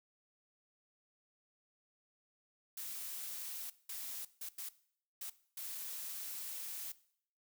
blue noise bursts at uneven times, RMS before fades -44 dBFS, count 6, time 2.77-3.7 / 3.89-4.25 / 4.41-4.49 / 4.58-4.69 / 5.21-5.3 / 5.57-6.92 s, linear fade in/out 5 ms, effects noise-tail reverb RT60 0.6 s tail -18 dB re dry

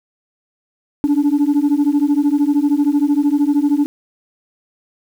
sine beating tone pair, 283.3 / 296.3 Hz, C#4 / D4, +38 / +15 cents, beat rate 13 Hz, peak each -13 dBFS, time 1.04-3.86 s, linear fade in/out 0 ms, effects tanh soft clip ceiling -9 dBFS + 7-bit

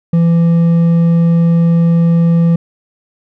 triangle tone with hard clipping, 168.1 Hz, E3, 34 cents sharp, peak -8 dBFS, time 0.13-2.56 s, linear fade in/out 5 ms, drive 7 dB, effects none

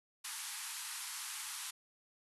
white band-pass noise, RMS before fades -44 dBFS, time 0.24-1.71 s, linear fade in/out 10 ms, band 830 to 12000 Hz, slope 96 dB/octave, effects none

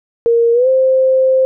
sine tone with pitch glide, 466.2 to 523.3 Hz, A#4 to C5, 0 to 0 cents, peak -8 dBFS, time 0.26-1.45 s, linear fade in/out 0 ms, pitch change +200 cents, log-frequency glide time 0.53-0.68 s, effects none

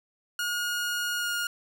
sawtooth tone with pitch glide, 1435 to 1424.3 Hz, F6 to F6, +47 to +34 cents, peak -24 dBFS, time 0.39-1.47 s, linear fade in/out 2 ms, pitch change -13 cents, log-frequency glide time 1.17-1.31 s, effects none

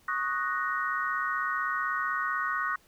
sine chord, D# minor seventh, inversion third, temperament equal, 1108.7 / 1244.5 / 1480 / 1864.7 Hz, C#6 / D#6 / F#6 / A#6, 0 / 0 / 0 / 0 cents, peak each -33 / -33 / -32 / -34 dBFS, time 0.08-2.76 s, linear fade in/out 5 ms, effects pink hiss -62 dBFS RMS until 2.87 s

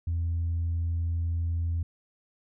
sine tone, 84 Hz, E2, 33 cents sharp, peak -24 dBFS, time 0.07-1.83 s, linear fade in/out 5 ms, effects tanh soft clip ceiling -23 dBFS

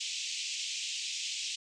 pink band-pass noise, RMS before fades -37 dBFS, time 0-1.56 s, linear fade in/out 10 ms, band 2500 to 7600 Hz, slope 48 dB/octave, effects resampled to 22050 Hz

